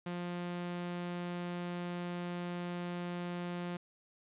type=tone; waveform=sawtooth; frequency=175.7 Hz; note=F3; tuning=11 cents sharp; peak=-33 dBFS; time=0.06-3.77 s; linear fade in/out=5 ms; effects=resampled to 8000 Hz + 12-bit